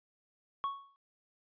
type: tone with exponential decay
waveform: triangle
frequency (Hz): 1108.7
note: C#6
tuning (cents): 0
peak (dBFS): -27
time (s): 0.64-0.96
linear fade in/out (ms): 0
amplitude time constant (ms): 68
effects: resampled to 11025 Hz